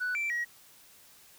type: tone with pitch steps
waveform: sine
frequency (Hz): 1485 / 2340 / 1904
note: F#6 / D7 / A#6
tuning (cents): +6 / -7 / +36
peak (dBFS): -27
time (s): 0-0.45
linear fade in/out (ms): 20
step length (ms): 150
effects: tanh soft clip ceiling -27 dBFS + white hiss -57 dBFS RMS until 1.38 s